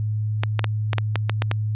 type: clicks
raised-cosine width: 0.3 ms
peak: -6 dBFS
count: 9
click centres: 0.435 / 0.593 / 0.643 / 0.932 / 0.983 / 1.157 / 1.296 / 1.421 / 1.514 s
effects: added 107 Hz sine -21 dBFS peak until 1.75 s + resampled to 8000 Hz